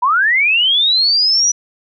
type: linear sweep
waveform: sine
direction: up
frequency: 936 to 5920 Hz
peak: -10 dBFS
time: 0.02-1.52 s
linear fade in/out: 10 ms
effects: none